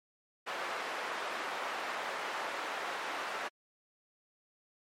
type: band-pass noise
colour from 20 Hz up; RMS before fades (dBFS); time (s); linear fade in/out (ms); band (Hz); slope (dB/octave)
white; -38; 0.46-3.49; 20; 500 to 1600; 12
effects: MP3 64 kbps